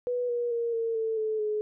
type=tone with pitch steps; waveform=sine; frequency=491.1 / 479.3 / 467.8 / 456.6 / 445.7 / 435 / 424.6 Hz; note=B4 / A#4 / A#4 / A#4 / A4 / A4 / G#4; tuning=-10 / +48 / +6 / -36 / +22 / -20 / +38 cents; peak=-26 dBFS; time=0.07-1.61 s; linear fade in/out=0 ms; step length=220 ms; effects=none